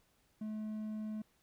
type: tone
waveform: triangle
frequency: 215.2 Hz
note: A3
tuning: 38 cents flat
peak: -36 dBFS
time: 0.41-1.22 s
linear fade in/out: 5 ms
effects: pink hiss -73 dBFS RMS until 1.42 s